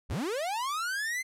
45% pulse linear sweep, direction up, 34.13 to 2093 Hz, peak -30 dBFS, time 0.09-1.23 s, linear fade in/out 20 ms, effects low-pass 12000 Hz 12 dB/octave

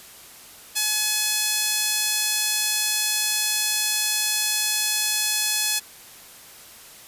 sawtooth tone with high-pass filter, 850 Hz, G#5, 40 cents sharp, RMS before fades -23 dBFS, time 0.75-5.8 s, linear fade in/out 20 ms, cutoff 3900 Hz, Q 0.65, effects white hiss -45 dBFS RMS until 7.07 s + resampled to 32000 Hz

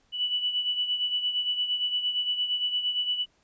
sine beating tone pair, 2960 / 2968.7 Hz, F#7 / F#7, 0 / +5 cents, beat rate 8.7 Hz, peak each -26 / -33 dBFS, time 0.12-3.26 s, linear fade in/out 50 ms, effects pink hiss -67 dBFS RMS until 3.43 s + resampled to 16000 Hz

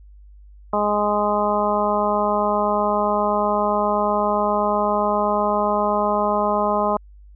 harmonic tone, 207.7 Hz, G#3, in tune, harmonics 1 / 2 / 3 / 4 / 5 / 6, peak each -26 / -26 / -22 / -24 / -23 / -27 dBFS, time 0.73-6.97 s, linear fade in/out 5 ms, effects added 50 Hz sine -42 dBFS peak until 7.35 s

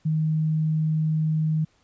sine tone, 156.6 Hz, D#3, 11 cents sharp, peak -20 dBFS, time 0.05-1.65 s, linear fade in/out 10 ms, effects pink hiss -64 dBFS RMS until 1.83 s + resampled to 16000 Hz

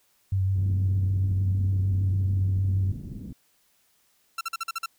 sine tone with vibrato, 95.6 Hz, G2, 43 cents flat, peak -21 dBFS, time 0.32-2.92 s, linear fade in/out 5 ms, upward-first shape triangle, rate 6.6 Hz, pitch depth 28 cents each way
white low-pass noise, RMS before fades -38 dBFS, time 0.55-3.33 s, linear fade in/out 5 ms, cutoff 230 Hz, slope 24 dB/octave
sawtooth tone bursts, 1350 Hz, E6, 41 cents sharp, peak -24 dBFS, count 7, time 4.38-4.86 s, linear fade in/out 5 ms, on 30 ms, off 45 ms
effects white hiss -66 dBFS RMS until 4.98 s

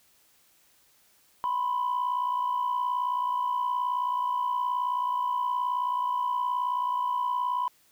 sine tone pair together, 987.8 / 1046.7 Hz, B5 / C6, 0 / 0 cents, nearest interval minor second, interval 100 cents, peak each -25 / -30 dBFS, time 1.44-7.68 s, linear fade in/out 0 ms, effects tanh soft clip ceiling -21 dBFS + white hiss -63 dBFS RMS until 7.91 s

